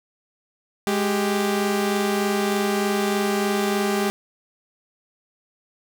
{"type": "tone pair together", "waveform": "sawtooth", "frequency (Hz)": [207.9, 392.5], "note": ["G#3", "G4"], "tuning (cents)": [2, 2], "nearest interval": "major seventh", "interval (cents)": 1100, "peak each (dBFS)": -19, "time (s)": [0.87, 4.1], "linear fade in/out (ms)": 0, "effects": []}